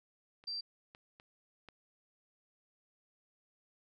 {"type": "clicks", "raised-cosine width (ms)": 0.3, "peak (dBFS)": [-43, -37, -40, -35], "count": 4, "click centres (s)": [0.439, 0.949, 1.199, 1.687]}
{"type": "tone", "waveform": "sine", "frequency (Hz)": 4699, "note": "D8", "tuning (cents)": 0, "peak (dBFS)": -37, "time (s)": [0.47, 0.61], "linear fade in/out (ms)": 10}
{"effects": []}